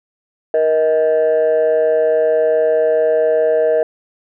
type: tone pair together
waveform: sine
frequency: 472.3 / 631 Hz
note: A#4 / D#5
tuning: +23 / +24 cents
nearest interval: perfect fourth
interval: 501 cents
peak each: -12 dBFS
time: 0.54-3.83 s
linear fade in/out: 2 ms
effects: tanh soft clip ceiling -8 dBFS